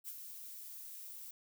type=noise with ADSR envelope; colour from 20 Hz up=violet; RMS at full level=-43 dBFS; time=0.04-1.31 s; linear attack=42 ms; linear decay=44 ms; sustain=-6 dB; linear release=4 ms; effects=none